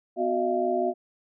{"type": "tone cluster", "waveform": "sine", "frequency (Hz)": [249.8, 366.7, 619, 684], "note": ["B3", "F#4", "D#5", "F5"], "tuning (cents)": [20, -15, -9, -36], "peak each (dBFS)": [-32, -27, -30, -26], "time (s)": [0.16, 0.94], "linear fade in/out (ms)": 50, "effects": []}